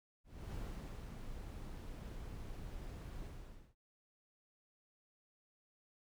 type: noise with ADSR envelope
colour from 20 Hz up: brown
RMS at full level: -43 dBFS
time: 0.24-3.75 s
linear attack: 310 ms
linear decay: 420 ms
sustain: -4 dB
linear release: 510 ms
effects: none